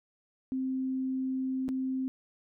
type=tone with dropouts; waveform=sine; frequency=261.6 Hz; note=C4; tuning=in tune; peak=-29 dBFS; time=0.52-2.08 s; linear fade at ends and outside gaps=0 ms; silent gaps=1.682-1.689 s; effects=none